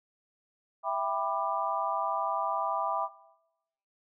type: chord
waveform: sine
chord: E minor seventh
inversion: none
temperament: just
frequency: 659.3 / 791.1 / 988.9 / 1186.7 Hz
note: E5 / G5 / B5 / D6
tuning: 0 / +16 / +2 / +18 cents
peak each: -33 dBFS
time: 0.83-3.09 s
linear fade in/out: 50 ms
effects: noise-tail reverb RT60 0.9 s tail -19 dB re dry